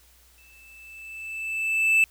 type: tone with exponential growth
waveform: triangle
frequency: 2637 Hz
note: E7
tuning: in tune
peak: -13 dBFS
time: 0.38-2.04 s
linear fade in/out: 1 ms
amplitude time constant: 360 ms
effects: added 60 Hz sine -58 dBFS peak until 2.1 s + white hiss -58 dBFS RMS until 2.1 s